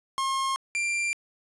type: tone pair in turn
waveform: 45% pulse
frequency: 1073 / 2372 Hz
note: C6 / D7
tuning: +43 / +17 cents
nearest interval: octave + major second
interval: 1374 cents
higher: second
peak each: -25 / -25 dBFS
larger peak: neither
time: 0.18-0.56 / 0.75-1.13 s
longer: neither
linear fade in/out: 0 ms
effects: resampled to 24000 Hz + 11-bit